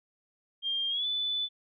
sine tone with pitch glide, 3200 to 3490 Hz, G7 to A7, +35 to -15 cents, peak -28 dBFS, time 0.62-1.49 s, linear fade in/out 50 ms, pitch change +150 cents, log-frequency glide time 0.89-1.06 s, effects none

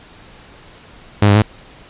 sawtooth tone with pitch steps, 103.4 / 101.2 / 106.6 Hz, G#2 / G#2 / G#2, -7 / -44 / +46 cents, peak -4 dBFS, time 1.22-1.421 s, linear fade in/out 5 ms, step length 67 ms, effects pink hiss -42 dBFS RMS until 1.89 s + resampled to 8000 Hz

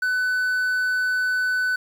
triangle tone, 1500 Hz, F#6, 23 cents sharp, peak -18 dBFS, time 0.02-1.76 s, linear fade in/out 5 ms, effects 8-bit

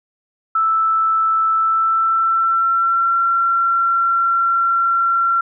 sine tone with pitch glide, 1318.5 to 1363.4 Hz, E6 to F6, 0 to -42 cents, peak -13 dBFS, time 0.55-5.41 s, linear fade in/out 5 ms, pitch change +58 cents, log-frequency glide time 1.54-3.17 s, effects none

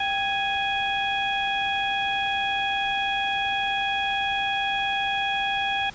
harmonic tone with a mistuned harmonic, 830.6 Hz, G#5, in tune, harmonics 1 / 2 / 3 / 4, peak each -26 / -30 / -29 / -30 dBFS, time 0-5.9 s, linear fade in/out 5 ms, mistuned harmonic 1, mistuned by -89 cents, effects pink hiss -45 dBFS RMS until 5.94 s + resampled to 16000 Hz

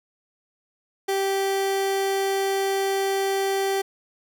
30% pulse tone, 390 Hz, G4, 9 cents flat, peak -19 dBFS, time 1.08-3.82 s, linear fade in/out 10 ms, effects none

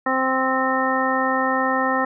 harmonic tone, 261.6 Hz, C4, in tune, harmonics 1 / 2 / 3 / 4 / 5 / 7, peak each -25 / -25 / -25 / -25 / -25 / -25 dBFS, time 0.06-2.05 s, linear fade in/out 5 ms, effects none

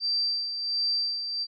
sine tone with tremolo, 4686 Hz, D8, 5 cents flat, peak -23 dBFS, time 0-1.47 s, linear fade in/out 50 ms, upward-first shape sine, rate 1.4 Hz, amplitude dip 55%, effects none

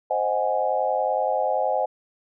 sine chord, Ab dominant seventh, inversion first, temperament equal, 523.3 / 622.3 / 740 / 830.6 Hz, C5 / Eb5 / Gb5 / Ab5, 0 / 0 / 0 / 0 cents, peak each -26 dBFS, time 0.1-1.86 s, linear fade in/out 10 ms, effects none

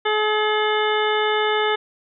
harmonic tone with a mistuned harmonic, 426.4 Hz, G#4, 46 cents sharp, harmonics 1 / 2 / 3 / 4 / 5 / 7 / 8, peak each -21 / -24 / -26 / -27 / -28 / -29 / -30 dBFS, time 0.05-1.76 s, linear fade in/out 10 ms, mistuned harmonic 8, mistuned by +75 cents, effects none

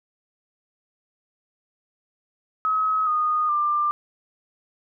sine tone with pitch steps, 1277 / 1232.8 / 1190.1 Hz, D#6 / D#6 / D6, +45 / -16 / +23 cents, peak -19 dBFS, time 2.65-3.91 s, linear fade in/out 0 ms, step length 420 ms, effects none

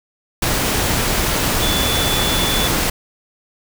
sine tone in noise, 3460 Hz, A7, 30 cents flat, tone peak -21 dBFS, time 1.62-2.68 s, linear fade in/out 5 ms, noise pink, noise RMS -18 dBFS, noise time 0.42-2.9 s, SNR -6 dB, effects none

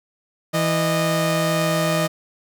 sawtooth tone pair together, 164.4 / 615.7 Hz, E3 / D#5, -4 / -18 cents, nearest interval octave + major seventh, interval 2286 cents, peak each -17 dBFS, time 0.53-2.08 s, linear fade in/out 20 ms, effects none

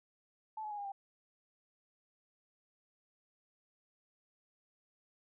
sine tone with pitch steps, 871 / 850.1 / 829.7 / 809.9 / 790.4 Hz, A5 / G#5 / G#5 / G#5 / G5, -18 / +40 / -2 / -44 / +14 cents, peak -39 dBFS, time 0.57-0.92 s, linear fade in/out 5 ms, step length 70 ms, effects none

